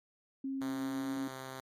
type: tone with pitch glide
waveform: sine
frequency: 269.2 to 272 Hz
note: C4 to C#4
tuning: +49 to -33 cents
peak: -34 dBFS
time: 0.44-1.28 s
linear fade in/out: 5 ms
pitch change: +18 cents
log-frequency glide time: 0.75-1.12 s
type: tone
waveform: 5% pulse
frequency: 131.6 Hz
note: C3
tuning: 10 cents sharp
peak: -31 dBFS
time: 0.61-1.6 s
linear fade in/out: 2 ms
effects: MP3 64 kbps